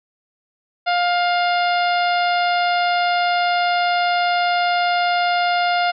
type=harmonic tone; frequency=705 Hz; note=F5; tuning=16 cents sharp; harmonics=1 / 2 / 3 / 4 / 5 / 6 / 7; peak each=-17 / -23 / -27 / -29 / -31 / -33 / -34 dBFS; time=0.86-5.92 s; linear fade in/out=20 ms; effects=none